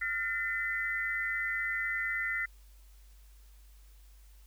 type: tone cluster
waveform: sine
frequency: 1405 / 1804 / 2024 Hz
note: F6 / A6 / B6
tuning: +10 / +43 / +42 cents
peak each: -38 / -35 / -33 dBFS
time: 0.01-2.46 s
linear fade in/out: 10 ms
effects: added 50 Hz sine -53 dBFS peak until 4.46 s + white hiss -66 dBFS RMS until 4.46 s